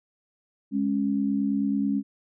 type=tone pair together; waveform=sine; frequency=206.7 / 275.9 Hz; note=G#3 / C#4; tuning=-8 / -8 cents; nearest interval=perfect fourth; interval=500 cents; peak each=-25 dBFS; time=0.71-2.03 s; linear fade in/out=50 ms; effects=none